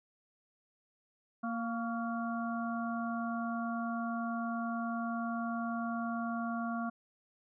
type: harmonic tone with a mistuned harmonic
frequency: 232.2 Hz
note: A#3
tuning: 7 cents flat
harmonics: 1 / 3 / 5 / 6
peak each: -35 / -40 / -42 / -43 dBFS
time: 1.43-6.9 s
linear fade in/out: 10 ms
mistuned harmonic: 5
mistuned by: -43 cents
effects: none